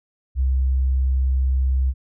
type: tone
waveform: sine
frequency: 65.41 Hz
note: C2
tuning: in tune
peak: -16 dBFS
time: 0.35-1.94 s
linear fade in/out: 50 ms
effects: none